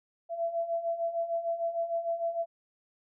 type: beating tone pair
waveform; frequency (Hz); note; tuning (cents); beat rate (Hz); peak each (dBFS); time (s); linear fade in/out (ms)
sine; 668 / 674.6; E5 / E5; +23 / +40; 6.6; -35 / -30; 0.29-2.46; 50
effects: none